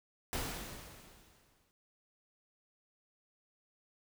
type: noise with exponential decay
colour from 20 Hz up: pink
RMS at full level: -36 dBFS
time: 0.33-1.71 s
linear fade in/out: 0 ms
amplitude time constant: 300 ms
effects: none